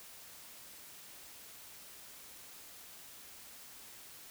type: silence
effects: white hiss -53 dBFS RMS until 4.3 s